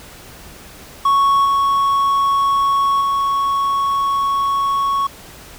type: tone with level steps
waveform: triangle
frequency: 1108.7 Hz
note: C#6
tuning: in tune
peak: -9 / -11 / -13 dBFS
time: 1.05-5.07 s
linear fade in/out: 5 ms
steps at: 1.45 / 3.01 s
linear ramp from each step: 2 ms
effects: pink hiss -39 dBFS RMS until 5.58 s